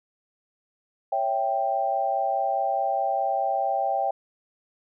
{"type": "chord", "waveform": "sine", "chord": "C# diminished", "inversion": "none", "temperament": "equal", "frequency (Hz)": [554.4, 659.3, 784], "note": ["C#5", "E5", "G5"], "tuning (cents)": [0, 0, 0], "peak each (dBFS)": [-30, -28, -24], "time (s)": [1.12, 4.11], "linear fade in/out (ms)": 5, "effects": []}